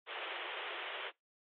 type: band-pass noise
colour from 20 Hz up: white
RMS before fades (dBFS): -43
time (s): 0.06-1.12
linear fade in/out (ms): 50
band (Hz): 350 to 3400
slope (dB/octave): 96
effects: noise-tail reverb RT60 0.2 s tail -25 dB re dry + AAC 32 kbps